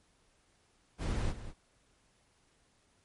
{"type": "noise with echo", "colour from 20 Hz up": "brown", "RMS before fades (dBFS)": -32, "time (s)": [0.98, 1.34], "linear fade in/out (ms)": 50, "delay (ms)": 200, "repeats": 1, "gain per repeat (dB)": -12, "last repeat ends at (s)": 1.54, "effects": ["pink hiss -70 dBFS RMS until 3.04 s", "MP3 48 kbps"]}